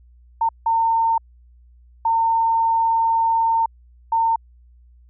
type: tone bursts at uneven times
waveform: sine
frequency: 909 Hz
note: A#5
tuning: 44 cents flat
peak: -15 dBFS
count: 4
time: 0.41-0.49 / 0.66-1.18 / 2.05-3.66 / 4.12-4.36 s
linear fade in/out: 5 ms
effects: added 60 Hz sine -47 dBFS peak until 5.09 s